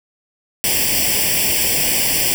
white noise with comb filter, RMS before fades -17 dBFS, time 0.64-2.34 s, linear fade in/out 0 ms, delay 0.38 ms, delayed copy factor +1, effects none

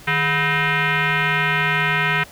sine tone with frequency modulation, 155.56 Hz, D#3, in tune, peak -16 dBFS, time 0.07-2.24 s, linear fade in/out 10 ms, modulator 569 Hz, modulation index 4.3, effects pink hiss -43 dBFS RMS until 2.31 s

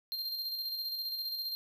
square tone with tremolo, 4186 Hz, C8, in tune, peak -34 dBFS, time 0.12-1.55 s, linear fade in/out 0 ms, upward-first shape square, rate 15 Hz, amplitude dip 35%, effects none

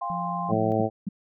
sine chord, F suspended second, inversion none, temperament equal with one note detuned, 698.5 / 804.6 / 1046.5 Hz, F5 / G5 / C6, 0 / +45 / 0 cents, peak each -33 / -33 / -30 dBFS, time 0.01-0.52 s, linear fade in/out 10 ms
sine tone, 174.61 Hz, F3, in tune, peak -32 dBFS, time 0.1-0.72 s, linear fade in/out 0 ms
harmonic tone, 110 Hz, A2, in tune, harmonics 1 / 2 / 3 / 4 / 5 / 6 / 7, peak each -29 / -29 / -29 / -29 / -29 / -29 / -29 dBFS, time 0.48-0.9 s, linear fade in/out 50 ms
sine tone bursts, 195.2 Hz, G3, 7 cents flat, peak -25 dBFS, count 3, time 0.52-1.089 s, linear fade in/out 5 ms, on 23 ms, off 250 ms
effects none

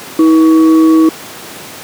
sine tone with frequency modulation, 320 Hz, D#4, 49 cents sharp, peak -3 dBFS, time 0.19-1.09 s, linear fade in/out 2 ms, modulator 803 Hz, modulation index 0.29, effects pink hiss -28 dBFS RMS until 1.83 s + high-pass 200 Hz 12 dB/octave

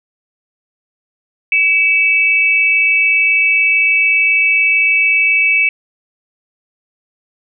sine tone pair together, 2279 / 2632 Hz, C#7 / E7, +47 / -3 cents, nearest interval major second, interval 250 cents, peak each -12 dBFS, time 1.52-5.69 s, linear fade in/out 2 ms, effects none

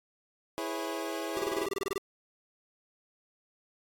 25% pulse chord, C# minor seventh, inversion first, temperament equal with one note detuned, 329.6 / 415.3 / 493.9 / 545.5 Hz, E4 / G#4 / B4 / C#5, 0 / 0 / 0 / -28 cents, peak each -33 / -35 / -39 / -36 dBFS, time 0.58-1.66 s, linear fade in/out 0 ms
square tone bursts, 392 Hz, G4, in tune, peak -30 dBFS, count 13, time 1.37-1.979 s, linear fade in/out 0 ms, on 21 ms, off 28 ms
effects AAC 64 kbps

